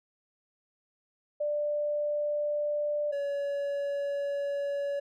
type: tone pair in turn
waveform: sine / triangle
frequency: 591 / 566.4 Hz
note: D5 / C#5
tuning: +11 / +37 cents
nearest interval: minor second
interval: 74 cents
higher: first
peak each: -27 / -27 dBFS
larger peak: neither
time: 1.4-3.12 / 3.12-5 s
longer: second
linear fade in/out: 10 ms
effects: none